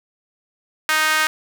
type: tone with high-pass filter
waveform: sawtooth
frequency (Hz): 311.1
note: D#4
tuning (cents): 0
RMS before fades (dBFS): -18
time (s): 0.89-1.27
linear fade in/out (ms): 0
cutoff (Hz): 1500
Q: 2.1
effects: none